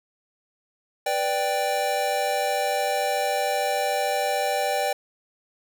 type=chord; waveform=square; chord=G major; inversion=first; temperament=equal; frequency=493.9 / 587.3 / 784 Hz; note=B4 / D5 / G5; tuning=0 / 0 / 0 cents; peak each=-31 / -27 / -26 dBFS; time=1.06-4.93 s; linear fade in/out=5 ms; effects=none